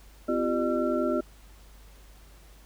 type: tone cluster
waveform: sine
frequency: 255.7 / 341.2 / 391.2 / 605 / 1353 Hz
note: C4 / F4 / G4 / D#5 / E6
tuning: -40 / -40 / -4 / -49 / +45 cents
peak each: -29 / -29 / -32 / -29 / -35 dBFS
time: 0.28-1.21 s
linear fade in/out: 10 ms
effects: added 50 Hz sine -50 dBFS peak until 2.65 s + pink hiss -57 dBFS RMS until 2.65 s